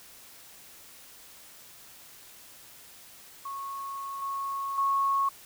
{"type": "tone with level steps", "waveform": "sine", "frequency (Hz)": 1100, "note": "C#6", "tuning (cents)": -14, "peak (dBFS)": [-34, -30, -23], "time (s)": [3.45, 5.29], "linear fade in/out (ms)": 5, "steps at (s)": [4.22, 4.78], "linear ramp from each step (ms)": 2, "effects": ["white hiss -51 dBFS RMS until 5.45 s"]}